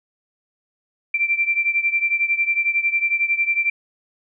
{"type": "beating tone pair", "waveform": "sine", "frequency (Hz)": [2349, 2360], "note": ["D7", "D7"], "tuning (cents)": [0, 8], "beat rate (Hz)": 11, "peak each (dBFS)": [-19, -22], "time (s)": [1.14, 3.7], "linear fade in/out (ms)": 5, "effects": []}